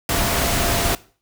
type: tone in noise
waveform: sine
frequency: 686 Hz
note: F5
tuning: 31 cents flat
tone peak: -28 dBFS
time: 0.09-0.95 s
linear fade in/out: 2 ms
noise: pink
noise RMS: -20 dBFS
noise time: 0.09-0.95 s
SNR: -11 dB
effects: noise-tail reverb RT60 0.4 s tail -19 dB re dry